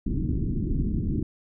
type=low-pass noise; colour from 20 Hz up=pink; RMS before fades=-26 dBFS; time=0.06-1.23 s; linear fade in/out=5 ms; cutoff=340 Hz; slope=48 dB/octave; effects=none